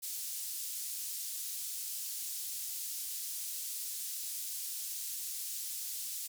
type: band-pass noise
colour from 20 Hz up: white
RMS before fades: -40 dBFS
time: 0.02-6.28 s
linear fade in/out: 20 ms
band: 5300 to 15000 Hz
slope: 12 dB/octave
effects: none